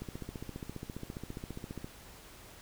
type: click train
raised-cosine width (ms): 3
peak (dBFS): -27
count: 28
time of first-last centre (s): 0.02-1.844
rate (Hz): 14.8
effects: pink hiss -53 dBFS RMS until 2.61 s